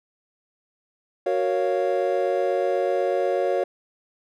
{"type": "chord", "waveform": "triangle", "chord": "Gb major seventh", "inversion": "none", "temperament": "equal", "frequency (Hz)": [370, 466.2, 554.4, 698.5], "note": ["Gb4", "Bb4", "Db5", "F5"], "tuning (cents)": [0, 0, 0, 0], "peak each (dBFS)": [-24, -25, -22, -26], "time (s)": [1.26, 3.64], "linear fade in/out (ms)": 5, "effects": []}